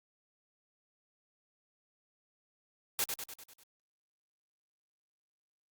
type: noise with echo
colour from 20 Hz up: white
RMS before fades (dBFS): -31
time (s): 2.99-3.04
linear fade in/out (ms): 0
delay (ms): 99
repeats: 6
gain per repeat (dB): -5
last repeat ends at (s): 3.634
effects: Opus 48 kbps